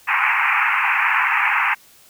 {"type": "band-pass noise", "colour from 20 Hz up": "white", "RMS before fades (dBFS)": -18, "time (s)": [0.07, 1.75], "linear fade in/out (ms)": 20, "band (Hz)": [810, 2600], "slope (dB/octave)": 96, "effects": ["white hiss -50 dBFS RMS until 2.09 s"]}